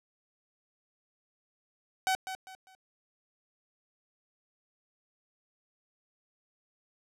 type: tone with echo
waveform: sawtooth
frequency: 756 Hz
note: F#5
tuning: 37 cents sharp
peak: -22 dBFS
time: 2.07-2.15 s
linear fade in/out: 0 ms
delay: 200 ms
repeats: 3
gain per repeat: -10 dB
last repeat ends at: 2.75 s
effects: low-pass 12000 Hz 12 dB/octave